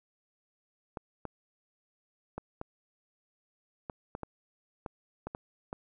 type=clicks; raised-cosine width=1 ms; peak=-23 dBFS; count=11; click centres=0.972 / 1.253 / 2.38 / 2.614 / 3.898 / 4.151 / 4.233 / 4.862 / 5.27 / 5.349 / 5.729 s; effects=none